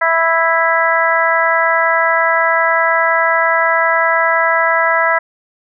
harmonic tone, 329.6 Hz, E4, in tune, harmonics 2 / 3 / 4 / 5 / 6, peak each -17 / -17 / -17 / -17 / -17 dBFS, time 0.01-5.19 s, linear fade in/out 10 ms, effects none

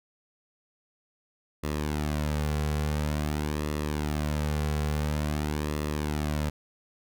sawtooth tone with flanger, 75.1 Hz, D2, 39 cents sharp, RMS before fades -29 dBFS, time 1.63-6.5 s, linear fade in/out 10 ms, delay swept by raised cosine 1.3 to 3.3 ms, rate 0.48 Hz, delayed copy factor -0.55, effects none

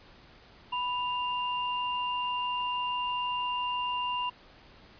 sine tone pair together, 987.8 / 2794 Hz, B5 / F7, 0 / 0 cents, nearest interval octave + tritone, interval 1800 cents, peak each -30 / -34 dBFS, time 0.72-4.3 s, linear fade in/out 10 ms, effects pink hiss -55 dBFS RMS until 4.99 s + resampled to 11025 Hz

